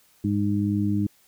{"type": "harmonic tone", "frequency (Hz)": 102.2, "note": "G#2", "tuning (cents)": -27, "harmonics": [1, 2, 3], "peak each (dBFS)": [-26, -24, -26], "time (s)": [0.24, 1.07], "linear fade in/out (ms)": 5, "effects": ["white hiss -60 dBFS RMS until 1.27 s"]}